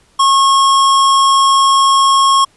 square tone, 1089 Hz, C#6, 31 cents flat, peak -8 dBFS, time 0.19-2.45 s, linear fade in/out 10 ms, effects pink hiss -52 dBFS RMS until 2.56 s + resampled to 24000 Hz

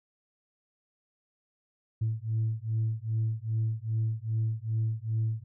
sine beating tone pair, 110 / 112.5 Hz, A2 / A2, 0 / +39 cents, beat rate 2.5 Hz, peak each -29 dBFS, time 2.01-5.44 s, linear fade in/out 10 ms, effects tanh soft clip ceiling -22 dBFS

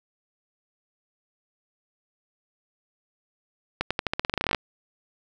accelerating click train, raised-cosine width 0.3 ms, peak -8 dBFS, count 17, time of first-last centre 3.81-4.547 s, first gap 96 ms, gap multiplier 0.89, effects none

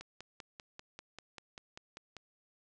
click train, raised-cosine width 0.2 ms, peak -29 dBFS, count 12, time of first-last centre 0.01-2.167 s, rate 5.1 Hz, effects resampled to 22050 Hz

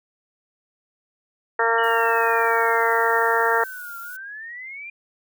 harmonic tone, 229.2 Hz, A#3, 29 cents flat, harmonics 2 / 3 / 4 / 5 / 6 / 7 / 8, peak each -23 / -27 / -23 / -29 / -24 / -27 / -24 dBFS, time 1.59-3.64 s, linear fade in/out 5 ms
sine exponential two-way sweep, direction down then up, 2960 to 1370 to 2417 Hz, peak -33 dBFS, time 1.78-4.9 s, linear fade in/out 5 ms, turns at 4 s
violet noise, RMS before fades -42 dBFS, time 1.83-4.17 s, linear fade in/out 10 ms
effects none

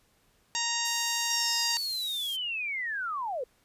harmonic tone, 932.3 Hz, A#5, in tune, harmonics 1 / 2 / 3 / 4 / 5 / 6 / 7 / 8, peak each -36 / -36 / -36 / -36 / -36 / -36 / -36 / -36 dBFS, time 0.55-1.77 s, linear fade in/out 0 ms
white high-pass noise, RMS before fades -41 dBFS, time 0.84-2.37 s, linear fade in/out 20 ms, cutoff 5900 Hz, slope 12 dB/octave
sine linear sweep, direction down, 5700 to 466.2 Hz, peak -30 dBFS, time 1.3-3.44 s, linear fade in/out 5 ms
effects pink hiss -67 dBFS RMS until 3.64 s + resampled to 32000 Hz

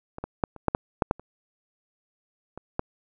clicks, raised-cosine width 1 ms, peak -22 / -17 / -8 / -28 / -6 / -8 / -6 / -7 / -29 / -24 / -11 dBFS, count 11, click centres 0.184 / 0.24 / 0.438 / 0.563 / 0.683 / 0.749 / 1.022 / 1.111 / 1.196 / 2.576 / 2.794 s, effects none

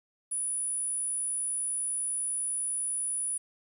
sine tone, 9830 Hz, D#9, 22 cents flat, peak -29 dBFS, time 0.31-3.38 s, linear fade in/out 10 ms, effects 10-bit

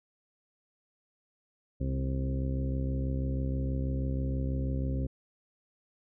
harmonic tone with a mistuned harmonic, 66.2 Hz, C2, 21 cents sharp, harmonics 1 / 2 / 3 / 4 / 5 / 6 / 7 / 8, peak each -31 / -33 / -43 / -37 / -48 / -46 / -52 / -44 dBFS, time 1.8-5.07 s, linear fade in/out 10 ms, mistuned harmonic 3, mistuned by +26 cents, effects none

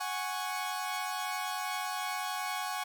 sawtooth chord, F# suspended second, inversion none, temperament equal, 740 / 830.6 / 1108.7 Hz, F#5 / G#5 / C#6, 0 / 0 / 0 cents, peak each -34 dBFS, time 0-2.84 s, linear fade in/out 10 ms, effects none

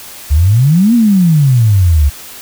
sine exponential two-way sweep, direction up then down, 68 to 243.9 to 68 Hz, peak -5 dBFS, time 0.3-2.1 s, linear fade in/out 20 ms, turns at 0.94 s, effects white hiss -31 dBFS RMS until 2.41 s

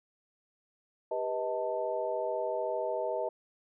sine tone cluster, 396.1 / 489.7 / 632 / 887 Hz, G4 / B4 / D#5 / A5, +18 / -15 / +27 / +14 cents, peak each -38 / -35 / -33 / -38 dBFS, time 1.11-3.29 s, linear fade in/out 5 ms, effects none

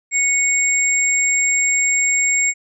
sine tone pair together, 2209 / 7510 Hz, C#7 / A#8, -7 / +12 cents, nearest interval octave + major sixth, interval 2119 cents, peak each -17 dBFS, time 0.11-2.54 s, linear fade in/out 50 ms, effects none

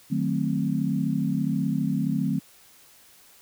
sine chord, D# diminished seventh, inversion none, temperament equal with one note detuned, 152.98 / 185 / 220 / 261.6 Hz, D#3 / F#3 / A3 / C4, -29 / 0 / 0 / 0 cents, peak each -28 dBFS, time 0.1-2.4 s, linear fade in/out 20 ms, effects white hiss -54 dBFS RMS until 3.41 s

